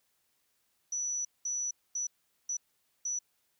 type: tone bursts at uneven times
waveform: sine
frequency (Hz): 5920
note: F#8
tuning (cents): 0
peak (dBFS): -31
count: 5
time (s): 0.92-1.25 / 1.45-1.71 / 1.95-2.07 / 2.49-2.57 / 3.05-3.19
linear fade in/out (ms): 5
effects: white hiss -75 dBFS RMS until 3.59 s